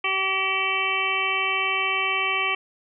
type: harmonic tone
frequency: 383.8 Hz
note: G4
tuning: 37 cents flat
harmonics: 1 / 2 / 3 / 5 / 6 / 7 / 8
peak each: -34 / -33 / -28 / -33 / -25 / -28 / -31 dBFS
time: 0.04-2.55 s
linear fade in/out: 5 ms
effects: none